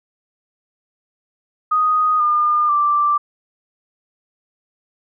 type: tone with pitch steps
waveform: sine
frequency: 1244.5 / 1209.1 / 1174.7 Hz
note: D#6 / D#6 / D6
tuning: 0 / -50 / 0 cents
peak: -13 dBFS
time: 1.71-3.18 s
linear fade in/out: 10 ms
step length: 490 ms
effects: none